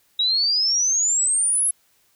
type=exponential sweep; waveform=sine; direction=up; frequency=3800 to 11000 Hz; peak=-17 dBFS; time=0.19-1.71 s; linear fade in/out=5 ms; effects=white hiss -62 dBFS RMS until 2.15 s